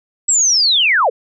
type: linear sweep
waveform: sine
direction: down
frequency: 7870 to 409.3 Hz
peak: -10 dBFS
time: 0.28-1.1 s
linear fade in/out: 10 ms
effects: none